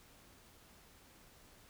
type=silence; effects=pink hiss -62 dBFS RMS until 1.69 s